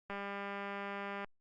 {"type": "click train", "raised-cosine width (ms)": 0.5, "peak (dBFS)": -27, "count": 230, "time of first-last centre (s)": [0.1, 1.245], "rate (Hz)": 200, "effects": ["Opus 48 kbps"]}